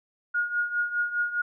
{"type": "tone with tremolo", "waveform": "sine", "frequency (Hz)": 1435, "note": "F6", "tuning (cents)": 47, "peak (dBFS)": -21, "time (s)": [0.34, 1.42], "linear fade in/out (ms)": 10, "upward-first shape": "triangle", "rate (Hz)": 4.9, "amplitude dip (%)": 80, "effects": []}